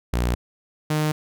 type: tone pair in turn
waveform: sawtooth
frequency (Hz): 60.1 / 153.11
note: B1 / D#3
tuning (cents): -46 / -28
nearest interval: octave + major third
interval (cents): 1618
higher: second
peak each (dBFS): -16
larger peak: neither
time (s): 0.13-0.35 / 0.9-1.12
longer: neither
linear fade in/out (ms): 5
effects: none